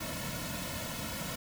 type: noise with comb filter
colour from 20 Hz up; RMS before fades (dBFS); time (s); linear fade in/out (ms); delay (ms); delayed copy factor
pink; -38; 0-1.36; 10; 2.5; -1
effects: none